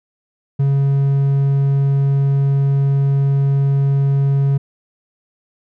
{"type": "tone", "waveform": "triangle", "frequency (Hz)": 138.59, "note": "C#3", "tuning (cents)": 0, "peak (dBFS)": -10, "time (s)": [0.59, 4.58], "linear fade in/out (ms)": 10, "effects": []}